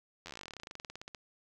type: slowing click train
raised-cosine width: 0.2 ms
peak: -27 dBFS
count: 29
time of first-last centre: 0.26-1.148 s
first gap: 11 ms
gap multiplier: 1.07
effects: none

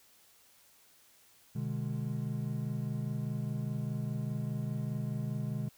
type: chord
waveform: triangle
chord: G# diminished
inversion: first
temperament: just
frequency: 124.59 / 149.51 / 207.7 Hz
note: B2 / D3 / G#3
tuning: +16 / +31 / 0 cents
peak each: -34 / -35 / -37 dBFS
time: 1.55-5.69 s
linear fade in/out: 10 ms
effects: white hiss -63 dBFS RMS until 5.77 s

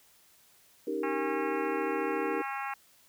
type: chord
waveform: sine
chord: Eb dominant seventh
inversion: third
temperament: equal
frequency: 277.2 / 311.1 / 392 / 466.2 Hz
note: Db4 / Eb4 / G4 / Bb4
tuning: 0 / 0 / 0 / 0 cents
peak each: -40 / -35 / -35 / -34 dBFS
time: 0.87-2.42 s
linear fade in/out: 5 ms
type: harmonic tone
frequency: 272.3 Hz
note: C#4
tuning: 31 cents flat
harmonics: 3 / 4 / 5 / 6 / 7 / 8 / 9 / 10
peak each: -37 / -39 / -41 / -43 / -44 / -45 / -46 / -47 dBFS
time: 1.03-2.74 s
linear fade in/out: 5 ms
effects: white hiss -62 dBFS RMS until 3.08 s

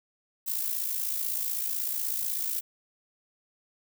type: noise with amplitude modulation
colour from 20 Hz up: violet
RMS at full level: -28 dBFS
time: 0.46-2.61 s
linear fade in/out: 20 ms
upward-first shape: sine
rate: 56.1 Hz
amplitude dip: 60%
effects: none

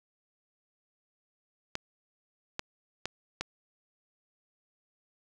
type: clicks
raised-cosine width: 0.2 ms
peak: -15 dBFS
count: 4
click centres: 1.754 / 2.594 / 3.056 / 3.41 s
effects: none

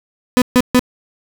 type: tone bursts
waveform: 35% pulse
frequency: 250 Hz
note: B3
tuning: 21 cents sharp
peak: -6 dBFS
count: 3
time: 0.37-0.794 s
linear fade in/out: 0 ms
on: 48 ms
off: 140 ms
effects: none

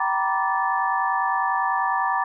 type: tone cluster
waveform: sine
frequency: 772 / 940 / 990 / 1167 / 1746 Hz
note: G5 / A#5 / B5 / D6 / A6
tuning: -27 / +14 / +4 / -11 / -14 cents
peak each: -26 / -25 / -28 / -26 / -28 dBFS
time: 0-2.24 s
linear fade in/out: 5 ms
effects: none

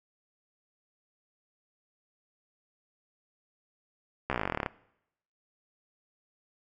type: slowing click train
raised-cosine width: 0.5 ms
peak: -14 dBFS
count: 18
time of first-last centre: 4.3-4.662 s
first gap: 14 ms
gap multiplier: 1.05
effects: noise-tail reverb RT60 0.8 s tail -21 dB re dry

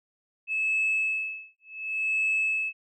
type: tone with tremolo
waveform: sine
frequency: 2601 Hz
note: E7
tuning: 24 cents flat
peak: -21 dBFS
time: 0.47-2.73 s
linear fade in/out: 50 ms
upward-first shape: sine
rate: 0.68 Hz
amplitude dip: 100%
effects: tanh soft clip ceiling -19 dBFS

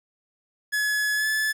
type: tone with pitch glide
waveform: 45% pulse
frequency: 1699 to 1730.7 Hz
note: G#6 to A6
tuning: +39 to -29 cents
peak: -22 dBFS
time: 0.72-1.53 s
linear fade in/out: 20 ms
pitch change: +32 cents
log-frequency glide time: 1.15-1.27 s
effects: 10-bit

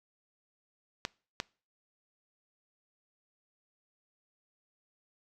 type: clicks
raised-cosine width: 0.2 ms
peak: -14 dBFS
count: 2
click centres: 1.051 / 1.401 s
effects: noise-tail reverb RT60 0.4 s tail -25 dB re dry

